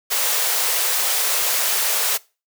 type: high-pass noise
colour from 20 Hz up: white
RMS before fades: -20 dBFS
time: 0.1-2.18 s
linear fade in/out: 20 ms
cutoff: 410 Hz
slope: 48 dB/octave
effects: noise-tail reverb RT60 0.3 s tail -22 dB re dry